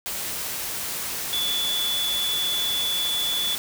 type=tone in noise; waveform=sine; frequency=3447 Hz; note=A7; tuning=36 cents flat; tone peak=-23 dBFS; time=1.33-3.55 s; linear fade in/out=0 ms; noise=white; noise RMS=-30 dBFS; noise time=0.06-3.58 s; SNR=+4 dB; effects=none